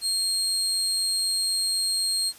30% pulse tone, 4228 Hz, C8, 17 cents sharp, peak -20 dBFS, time 0.01-2.33 s, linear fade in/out 50 ms, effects white hiss -49 dBFS RMS until 2.38 s + resampled to 32000 Hz

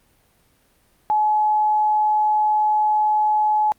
sine tone, 851 Hz, G#5, 42 cents sharp, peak -15 dBFS, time 1.1-3.72 s, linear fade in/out 0 ms, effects pink hiss -60 dBFS RMS until 3.78 s + Opus 32 kbps

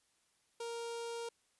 sawtooth tone with notch filter, 466.2 Hz, A#4, in tune, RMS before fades -42 dBFS, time 0.6-1.29 s, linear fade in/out 5 ms, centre 1800 Hz, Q 1.6, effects white hiss -75 dBFS RMS until 1.59 s + resampled to 24000 Hz

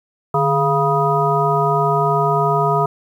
harmonic tone with a mistuned harmonic, 138.59 Hz, C#3, in tune, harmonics 1 / 3 / 5 / 7 / 9, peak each -20 / -20 / -20 / -20 / -20 dBFS, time 0.34-2.86 s, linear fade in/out 5 ms, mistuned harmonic 1, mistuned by +130 cents, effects 8-bit

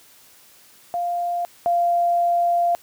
sine tone pair in turn, 698.5 / 693.3 Hz, F5 / F5, 0 / -13 cents, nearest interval unison, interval 13 cents, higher first, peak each -21 / -16 dBFS, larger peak second, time 0.94-1.45 / 1.66-2.75 s, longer second, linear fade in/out 0 ms, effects white hiss -51 dBFS RMS until 2.82 s + high-pass 60 Hz 12 dB/octave

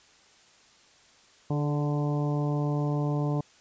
harmonic tone with a mistuned harmonic, 147 Hz, D3, 2 cents sharp, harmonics 1 / 2 / 3 / 4 / 5 / 6 / 7, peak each -26 / -32 / -36 / -38 / -40 / -42 / -43 dBFS, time 1.5-3.41 s, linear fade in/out 5 ms, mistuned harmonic 3, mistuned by -28 cents, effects white hiss -58 dBFS RMS until 3.6 s + resampled to 16000 Hz

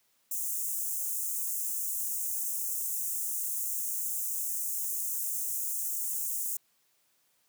white high-pass noise, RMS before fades -33 dBFS, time 0.31-6.57 s, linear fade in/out 5 ms, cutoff 6500 Hz, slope 48 dB/octave, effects white hiss -71 dBFS RMS until 7.48 s + high-pass 100 Hz 12 dB/octave

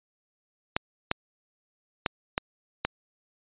clicks, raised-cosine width 0.3 ms, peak -8 dBFS, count 5, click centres 0.765 / 1.114 / 2.062 / 2.379 / 2.85 s, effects resampled to 8000 Hz

